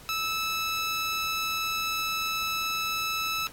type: tone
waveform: 15% pulse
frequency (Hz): 1309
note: E6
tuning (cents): -13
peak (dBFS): -21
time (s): 0.09-3.47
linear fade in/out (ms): 0
effects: pink hiss -49 dBFS RMS until 3.52 s + AAC 64 kbps